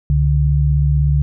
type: tone pair together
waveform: sine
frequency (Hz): 68.19 / 144.5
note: C#2 / D3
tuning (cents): -28 / -28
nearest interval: octave + minor second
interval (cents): 1300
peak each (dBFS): -14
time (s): 0.1-1.22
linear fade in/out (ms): 0
effects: none

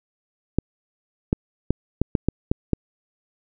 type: clicks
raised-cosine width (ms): 3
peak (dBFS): -5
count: 8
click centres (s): 0.586 / 1.329 / 1.706 / 2.016 / 2.152 / 2.286 / 2.515 / 2.733
effects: none

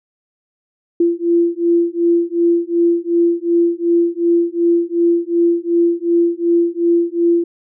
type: beating tone pair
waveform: sine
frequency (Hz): 340.1 / 342.8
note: F4 / F4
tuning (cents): -46 / -32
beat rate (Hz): 2.7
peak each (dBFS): -15 / -15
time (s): 1-7.44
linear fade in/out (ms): 5
effects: none

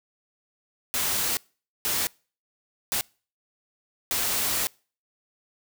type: noise bursts at uneven times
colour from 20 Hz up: white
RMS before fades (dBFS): -26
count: 4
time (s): 0.94-1.37 / 1.85-2.07 / 2.92-3.01 / 4.11-4.67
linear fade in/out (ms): 0
effects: noise-tail reverb RT60 0.4 s tail -26 dB re dry

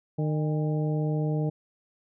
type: harmonic tone with a mistuned harmonic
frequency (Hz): 152.6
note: D#3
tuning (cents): -33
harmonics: 1 / 2 / 3 / 4 / 5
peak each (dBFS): -25 / -33 / -34 / -38 / -42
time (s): 0.18-1.5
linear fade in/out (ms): 10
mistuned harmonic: 5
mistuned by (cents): +84
effects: none

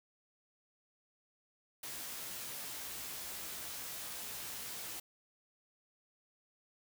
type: noise with comb filter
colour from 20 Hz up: white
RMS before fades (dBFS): -44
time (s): 1.83-5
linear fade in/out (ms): 5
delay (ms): 16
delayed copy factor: +0.6
effects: none

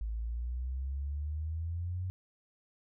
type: exponential sweep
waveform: sine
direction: up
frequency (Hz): 53.3 to 93.3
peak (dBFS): -33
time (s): 0.01-2.1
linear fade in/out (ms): 0
effects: none

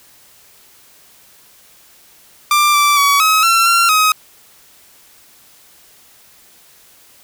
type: tone with pitch steps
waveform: sawtooth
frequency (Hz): 1185 / 1168 / 1133 / 1277 / 1352 / 1371 / 1264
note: D6 / D6 / C#6 / D#6 / E6 / F6 / D#6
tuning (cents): +15 / -10 / +37 / +45 / +43 / -32 / +27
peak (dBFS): -6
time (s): 2.51-4.12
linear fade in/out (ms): 2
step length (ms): 230
effects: white hiss -47 dBFS RMS until 7.23 s

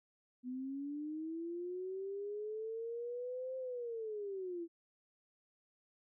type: linear two-way sweep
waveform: sine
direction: up then down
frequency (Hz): 246.9 to 523.3 to 329.9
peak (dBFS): -39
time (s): 0.43-4.68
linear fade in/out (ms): 50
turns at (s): 3.57
effects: none

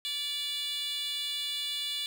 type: tone with high-pass filter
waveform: 10% pulse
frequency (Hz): 579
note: D5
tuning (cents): -25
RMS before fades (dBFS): -34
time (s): 0.05-2.06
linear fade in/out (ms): 0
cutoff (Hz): 3500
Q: 4.5
effects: none

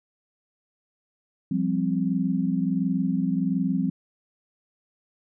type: chord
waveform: sine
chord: F suspended second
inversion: none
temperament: equal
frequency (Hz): 174.61 / 196 / 261.6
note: F3 / G3 / C4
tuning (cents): 0 / 0 / 0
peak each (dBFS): -26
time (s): 1.51-3.9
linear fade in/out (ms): 5
effects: none

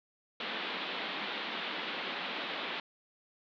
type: band-pass noise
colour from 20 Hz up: white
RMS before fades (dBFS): -38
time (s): 0.4-2.8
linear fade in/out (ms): 2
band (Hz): 180 to 3800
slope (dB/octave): 48
effects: none

